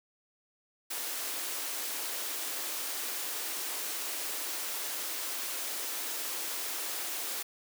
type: high-pass noise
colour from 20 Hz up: white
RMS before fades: -36 dBFS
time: 0.9-7.43 s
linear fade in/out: 10 ms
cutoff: 270 Hz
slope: 48 dB/octave
effects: none